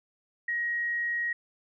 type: tone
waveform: sine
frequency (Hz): 1890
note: A#6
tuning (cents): +23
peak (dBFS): -27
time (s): 0.48-1.33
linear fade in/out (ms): 5
effects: none